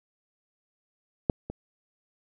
clicks, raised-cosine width 2 ms, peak -8 / -21 dBFS, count 2, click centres 1.298 / 1.5 s, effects none

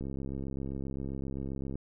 click train, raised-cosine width 3 ms, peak -25 dBFS, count 119, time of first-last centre 0.01-1.756 s, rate 67.6 Hz, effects none

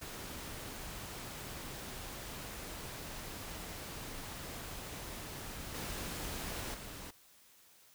pink noise with level steps, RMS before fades -45 / -41 / -47 dBFS, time 0.01-7.11 s, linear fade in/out 10 ms, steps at 5.74 / 6.74 s, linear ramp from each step 5 ms, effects white hiss -63 dBFS RMS until 7.94 s

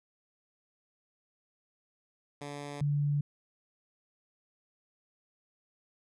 10% pulse / sine tone pair in turn, 144.2 / 144.96 Hz, D3 / D3, -31 / -22 cents, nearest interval unison, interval 9 cents, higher second, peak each -31 / -26 dBFS, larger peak second, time 2.41-2.81 / 2.81-3.21 s, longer neither, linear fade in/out 5 ms, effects resampled to 24000 Hz

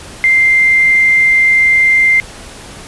sine tone with quantisation, 2093 Hz, C7, in tune, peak -6 dBFS, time 0.24-2.2 s, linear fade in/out 0 ms, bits 5, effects pink hiss -32 dBFS RMS until 2.87 s + resampled to 24000 Hz

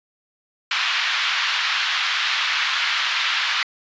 white band-pass noise, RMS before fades -22 dBFS, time 0.71-3.63 s, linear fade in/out 2 ms, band 1100 to 3800 Hz, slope 24 dB/octave, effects resampled to 16000 Hz

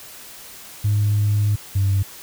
sine tone pair in turn, 103.83 / 97.83 Hz, G#2 / G2, 0 / -3 cents, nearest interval minor second, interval 103 cents, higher first, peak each -14 dBFS, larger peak neither, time 0.84-1.56 / 1.75-2.03 s, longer first, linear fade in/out 10 ms, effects tanh soft clip ceiling -12 dBFS + white hiss -40 dBFS RMS until 2.22 s

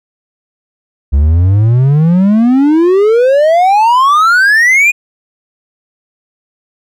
triangle exponential sweep, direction up, 67.1 to 2489 Hz, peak -3 dBFS, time 1.12-4.92 s, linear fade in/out 20 ms, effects none

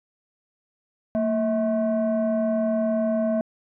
sine tone pair together, 228 / 645 Hz, A#3 / E5, -38 / -38 cents, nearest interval octave + tritone, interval 1800 cents, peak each -21 dBFS, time 1.15-3.41 s, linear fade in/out 0 ms, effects tanh soft clip ceiling -17 dBFS

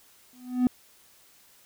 triangle tone with exponential growth, 250.1 Hz, B3, 22 cents sharp, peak -13 dBFS, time 0.33-0.67 s, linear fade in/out 1 ms, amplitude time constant 72 ms, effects tanh soft clip ceiling -11 dBFS + white hiss -58 dBFS RMS until 1.65 s

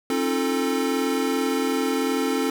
square chord, F dominant seventh, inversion second, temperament equal with one note detuned, 268.5 / 311.1 / 349.2 / 440 Hz, C4 / Eb4 / F4 / A4, +45 / 0 / 0 / 0 cents, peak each -25 / -31 / -31 / -27 dBFS, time 0.1-2.5 s, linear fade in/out 2 ms, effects none

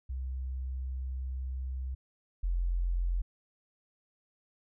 sine tone pair in turn, 64.7 / 43.77 Hz, C2 / F1, -19 / +5 cents, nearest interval perfect fifth, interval 676 cents, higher first, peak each -33 / -27 dBFS, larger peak second, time 0.09-1.95 / 2.43-3.22 s, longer first, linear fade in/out 10 ms, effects none

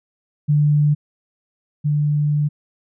sine tone pair in turn, 148 / 148 Hz, D3 / D3, +14 / +14 cents, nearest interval unison, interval 0 cents, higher neither, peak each -12 / -15 dBFS, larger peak first, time 0.48-0.95 / 1.84-2.49 s, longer second, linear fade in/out 20 ms, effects none

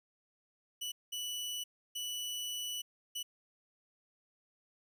sawtooth tone bursts at uneven times, 2960 Hz, F#7, in tune, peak -34 dBFS, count 4, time 0.81-0.92 / 1.12-1.64 / 1.95-2.82 / 3.15-3.23 s, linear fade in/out 10 ms, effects 12-bit

